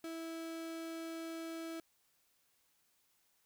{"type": "tone", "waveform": "35% pulse", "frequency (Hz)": 327.7, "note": "E4", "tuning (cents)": -10, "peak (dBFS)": -40, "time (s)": [0.04, 1.8], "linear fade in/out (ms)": 2, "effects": ["white hiss -75 dBFS RMS until 3.45 s"]}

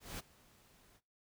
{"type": "noise with ADSR envelope", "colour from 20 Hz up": "pink", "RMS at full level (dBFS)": -43, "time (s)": [0, 1.01], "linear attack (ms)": 190, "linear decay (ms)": 20, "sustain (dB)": -23, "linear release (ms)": 53, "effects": ["noise-tail reverb RT60 0.3 s tail -22 dB re dry"]}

